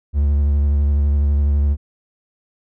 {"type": "tone with vibrato", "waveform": "triangle", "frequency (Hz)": 71.9, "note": "D2", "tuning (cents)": -36, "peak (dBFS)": -11, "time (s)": [0.13, 1.77], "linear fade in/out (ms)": 50, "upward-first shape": "sine", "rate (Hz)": 12, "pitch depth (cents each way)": 32, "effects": []}